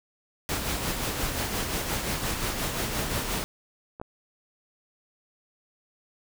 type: noise with tremolo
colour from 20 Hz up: pink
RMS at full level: -28 dBFS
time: 0.49-3.44 s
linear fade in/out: 0 ms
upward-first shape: sine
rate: 5.7 Hz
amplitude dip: 40%
type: clicks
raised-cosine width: 1 ms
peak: -26 / -21 dBFS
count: 2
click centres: 3.999 / 4.015 s
effects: none